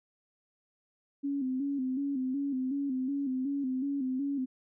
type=tone with vibrato; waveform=sine; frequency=269.3 Hz; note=C#4; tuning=50 cents flat; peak=-29 dBFS; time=1.23-4.46 s; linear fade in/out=20 ms; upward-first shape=square; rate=2.7 Hz; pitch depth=73 cents each way; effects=none